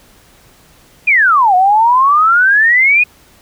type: exponential two-way sweep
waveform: sine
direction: down then up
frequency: 2508 to 718 to 2508 Hz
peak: -6 dBFS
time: 1.07-3.04 s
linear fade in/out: 10 ms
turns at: 1.55 s
effects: pink hiss -46 dBFS RMS until 3.41 s